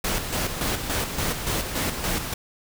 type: noise with tremolo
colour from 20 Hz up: pink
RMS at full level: -25 dBFS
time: 0.04-2.34 s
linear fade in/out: 5 ms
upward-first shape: square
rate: 3.5 Hz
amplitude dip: 50%
effects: none